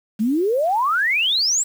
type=exponential sweep; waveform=sine; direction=up; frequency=203.1 to 8000 Hz; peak=-16 dBFS; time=0.19-1.64 s; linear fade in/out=20 ms; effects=7-bit